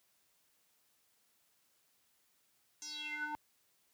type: tone with band-pass filter sweep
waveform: square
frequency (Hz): 300.2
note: D4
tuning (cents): +38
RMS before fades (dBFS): -42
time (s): 2.82-3.35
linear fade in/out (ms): 0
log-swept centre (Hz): 6400 to 980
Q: 7.3
effects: white hiss -74 dBFS RMS until 3.93 s + high-pass 60 Hz 12 dB/octave